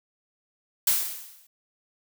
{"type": "noise with exponential decay", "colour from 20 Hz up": "blue", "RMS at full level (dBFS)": -19, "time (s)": [0.87, 1.47], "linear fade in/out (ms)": 5, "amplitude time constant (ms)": 130, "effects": []}